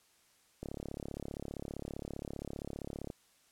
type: click train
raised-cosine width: 2 ms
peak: -27 dBFS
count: 88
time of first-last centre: 0.63-3.102 s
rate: 35.2 Hz
effects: white hiss -68 dBFS RMS until 3.51 s + low-pass 11000 Hz 12 dB/octave